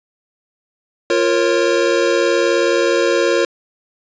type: chord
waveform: square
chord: Bb minor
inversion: second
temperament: equal with one note detuned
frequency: 349.2 / 466.2 / 545.2 Hz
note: F4 / Bb4 / Db5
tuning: 0 / 0 / -29 cents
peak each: -18 dBFS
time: 1.1-3.45 s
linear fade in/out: 2 ms
effects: resampled to 16000 Hz + 7-bit